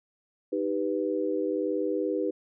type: chord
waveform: sine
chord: Eb augmented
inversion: none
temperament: equal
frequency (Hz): 311.1 / 392 / 493.9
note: Eb4 / G4 / B4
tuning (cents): 0 / 0 / 0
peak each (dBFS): -30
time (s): 0.52-2.31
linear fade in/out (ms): 10
effects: none